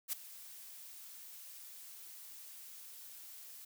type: noise with ADSR envelope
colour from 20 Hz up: blue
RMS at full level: -35 dBFS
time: 0.08-3.65 s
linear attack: 47 ms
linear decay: 8 ms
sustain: -17 dB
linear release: 6 ms
effects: none